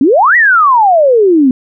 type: exponential two-way sweep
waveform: sine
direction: up then down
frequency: 246.9 to 1986 to 246.9 Hz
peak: -4 dBFS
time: 0.01-1.51 s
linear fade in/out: 2 ms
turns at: 0.36 s
effects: none